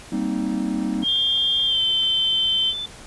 triangle chord, C minor seventh, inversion second, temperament equal, 196 / 233.1 / 261.6 / 311.1 Hz, G3 / Bb3 / C4 / Eb4, 0 / 0 / 0 / 0 cents, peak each -25 dBFS, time 0.12-1.04 s, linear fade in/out 5 ms
click train, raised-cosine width 0.3 ms, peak -27 dBFS, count 6, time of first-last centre 0.94-2.034 s, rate 4.57 Hz
sine tone with pitch glide, 3215 to 3091 Hz, G7 to G7, +43 to -25 cents, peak -18 dBFS, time 1.02-2.74 s, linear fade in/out 50 ms, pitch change -68 cents, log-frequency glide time 1.64-1.81 s
sine tone, 3520 Hz, A7, in tune, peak -26 dBFS, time 1.08-2.86 s, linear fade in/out 5 ms
effects pink hiss -42 dBFS RMS until 3.06 s + resampled to 24000 Hz

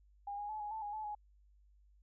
sine tone with pitch steps, 810 / 825 / 860 / 832 / 879 / 825 / 864 / 836 Hz, G#5 / G#5 / A5 / G#5 / A5 / G#5 / A5 / G#5, -43 / -12 / -40 / +3 / -2 / -12 / -32 / +11 cents, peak -39 dBFS, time 0.27-1.15 s, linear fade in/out 5 ms, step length 110 ms, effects added 50 Hz sine -63 dBFS peak until 2.02 s

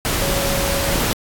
sine tone in noise, 554.4 Hz, C#5, in tune, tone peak -24 dBFS, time 0.22-0.96 s, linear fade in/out 0 ms, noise pink, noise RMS -20 dBFS, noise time 0.05-1.13 s, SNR -7 dB, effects AAC 64 kbps

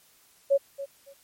sine tone with echo, 555 Hz, C#5, 2 cents sharp, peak -17 dBFS, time 0.5-0.58 s, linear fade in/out 20 ms, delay 280 ms, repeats 2, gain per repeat -14 dB, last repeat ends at 1.14 s, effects white hiss -60 dBFS RMS until 1.23 s + MP3 64 kbps

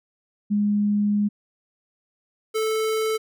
sine / square tone pair in turn, 206.5 / 438.5 Hz, G#3 / A4, -10 / -6 cents, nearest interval octave + minor second, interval 1304 cents, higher second, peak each -18 / -22 dBFS, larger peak first, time 0.5-1.29 / 2.54-3.18 s, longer first, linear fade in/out 20 ms, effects none

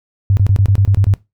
sine tone bursts, 98.5 Hz, G2, 9 cents sharp, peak -8 dBFS, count 9, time 0.3-1.138 s, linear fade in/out 0 ms, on 70 ms, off 26 ms, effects noise-tail reverb RT60 0.2 s tail -19 dB re dry

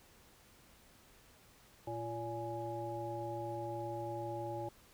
harmonic tone with a mistuned harmonic, 114.8 Hz, A#2, 26 cents flat, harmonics 1 / 3 / 5 / 7, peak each -45 / -43 / -44 / -43 dBFS, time 1.87-4.69 s, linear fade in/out 5 ms, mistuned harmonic 7, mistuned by +64 cents, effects pink hiss -63 dBFS RMS until 4.93 s

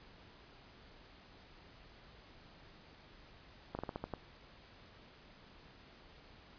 slowing click train, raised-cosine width 1 ms, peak -25 dBFS, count 7, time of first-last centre 3.75-4.137 s, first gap 39 ms, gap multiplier 1.2, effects pink hiss -59 dBFS RMS until 6.58 s + resampled to 11025 Hz

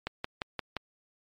click train, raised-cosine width 0.3 ms, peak -16 dBFS, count 5, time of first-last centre 0.07-0.767 s, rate 5.74 Hz, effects MP3 64 kbps

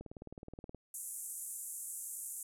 click train, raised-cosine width 2 ms, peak -33 dBFS, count 15, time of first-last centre 0.01-0.747 s, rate 19 Hz
white band-pass noise, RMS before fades -44 dBFS, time 0.94-2.43 s, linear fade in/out 2 ms, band 7300 to 12000 Hz, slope 48 dB/octave
effects none

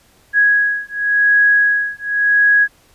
sine beating tone pair, 1661.2 / 1662.11 Hz, G#6 / G#6, 0 / +1 cents, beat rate 0.91 Hz, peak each -14 dBFS, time 0.33-2.68 s, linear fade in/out 50 ms, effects pink hiss -52 dBFS RMS until 2.94 s + resampled to 32000 Hz

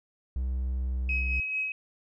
triangle tone with pitch glide, 63.8 to 62.96 Hz, C2 to B1, -43 to +34 cents, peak -25 dBFS, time 0.36-1.4 s, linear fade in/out 0 ms, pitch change -23 cents, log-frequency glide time 0.84-1.12 s
sine tone with tremolo, 2548 Hz, D#7, 41 cents sharp, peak -26 dBFS, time 1.09-1.72 s, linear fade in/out 2 ms, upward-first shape sine, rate 4.5 Hz, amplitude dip 40%
effects tanh soft clip ceiling -16 dBFS

